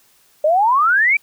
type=exponential sweep; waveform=sine; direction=up; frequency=587.3 to 2376 Hz; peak=-11 dBFS; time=0.44-1.17 s; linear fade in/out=5 ms; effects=white hiss -55 dBFS RMS until 1.22 s